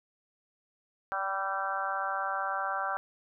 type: harmonic tone with a mistuned harmonic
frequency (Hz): 194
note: G3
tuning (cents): -18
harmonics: 3 / 4 / 5 / 6 / 7 / 8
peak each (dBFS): -40 / -35 / -39 / -37 / -35 / -37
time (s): 1.12-2.97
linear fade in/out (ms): 0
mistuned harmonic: 5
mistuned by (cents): +22
effects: none